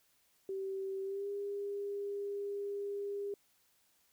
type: tone with pitch glide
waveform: sine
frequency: 386.5 to 403.4 Hz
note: G4 to G4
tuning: -24 to +50 cents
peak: -36 dBFS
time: 0.49-3.34 s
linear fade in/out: 2 ms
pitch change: +74 cents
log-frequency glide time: 1.03-1.28 s
effects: white hiss -72 dBFS RMS until 4.12 s